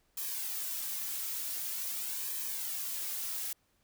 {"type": "noise with flanger", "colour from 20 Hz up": "blue", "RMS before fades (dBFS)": -37, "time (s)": [0.17, 3.53], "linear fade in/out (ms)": 5, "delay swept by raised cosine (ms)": [1.4, 3.4], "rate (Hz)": 0.46, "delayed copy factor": -0.65, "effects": ["pink hiss -73 dBFS RMS until 3.83 s"]}